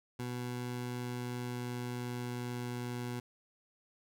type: tone with pitch glide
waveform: 20% pulse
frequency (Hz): 123.1 to 122.18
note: B2 to B2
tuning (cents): -5 to -18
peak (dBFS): -32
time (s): 0.19-3.2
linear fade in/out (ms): 5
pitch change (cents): -13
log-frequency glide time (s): 0.85-2.92
effects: none